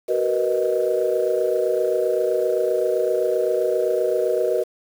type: chord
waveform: sine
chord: B major seventh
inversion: second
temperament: equal with one note detuned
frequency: 376.2 / 466.2 / 493.9 / 622.3 Hz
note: F#4 / A#4 / B4 / D#5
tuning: +29 / 0 / 0 / 0 cents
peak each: -23 dBFS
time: 0.08-4.64 s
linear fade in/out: 20 ms
effects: tanh soft clip ceiling -9 dBFS + 7-bit

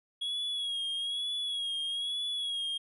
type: tone with vibrato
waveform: triangle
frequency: 3322 Hz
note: G#7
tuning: in tune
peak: -30 dBFS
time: 0.21-2.78 s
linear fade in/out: 10 ms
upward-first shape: sine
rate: 1.1 Hz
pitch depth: 51 cents each way
effects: resampled to 32000 Hz

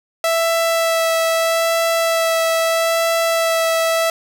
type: tone with vibrato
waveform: sawtooth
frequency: 659.3 Hz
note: E5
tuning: in tune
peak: -11 dBFS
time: 0.24-4.1 s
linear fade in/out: 2 ms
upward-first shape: sine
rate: 0.78 Hz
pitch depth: 11 cents each way
effects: none

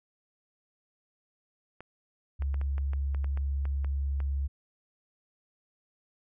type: clicks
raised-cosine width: 0.5 ms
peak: -29 dBFS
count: 12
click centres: 1.806 / 2.422 / 2.543 / 2.614 / 2.781 / 2.934 / 3.147 / 3.244 / 3.374 / 3.654 / 3.846 / 4.203 s
type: tone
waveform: sine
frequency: 69.3 Hz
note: C#2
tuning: in tune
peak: -27 dBFS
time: 2.39-4.48 s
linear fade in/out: 20 ms
effects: none

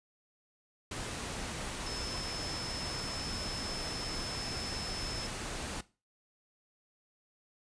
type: tone in noise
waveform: sine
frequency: 5250 Hz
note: E8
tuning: 8 cents flat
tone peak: -40 dBFS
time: 1.86-5.27 s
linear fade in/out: 5 ms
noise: pink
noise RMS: -39 dBFS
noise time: 0.91-5.81 s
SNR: -4 dB
effects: noise-tail reverb RT60 0.3 s tail -18 dB re dry + resampled to 22050 Hz

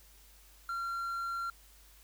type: tone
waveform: triangle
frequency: 1374 Hz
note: F6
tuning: 29 cents flat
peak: -32 dBFS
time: 0.69-1.5 s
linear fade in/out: 2 ms
effects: added 50 Hz sine -59 dBFS peak until 2.03 s + white hiss -61 dBFS RMS until 2.03 s

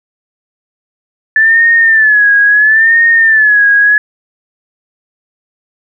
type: tone with vibrato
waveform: sine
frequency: 1744 Hz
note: A6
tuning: 16 cents flat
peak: -4 dBFS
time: 1.36-3.98 s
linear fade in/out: 2 ms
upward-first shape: sine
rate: 0.74 Hz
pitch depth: 100 cents each way
effects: none

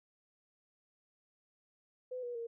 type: tone with pitch steps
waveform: sine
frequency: 505 / 484.1 / 464.2 Hz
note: B4 / B4 / A#4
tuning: +39 / -35 / -7 cents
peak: -38 dBFS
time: 2.11-2.47 s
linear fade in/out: 10 ms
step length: 120 ms
effects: none

